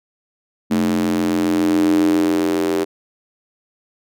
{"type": "tone with high-pass filter sweep", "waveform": "square", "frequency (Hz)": 43.65, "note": "F1", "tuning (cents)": 0, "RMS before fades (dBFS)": -17, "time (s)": [0.7, 2.85], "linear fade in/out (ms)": 20, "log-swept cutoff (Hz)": [240, 360], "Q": 7.4, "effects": []}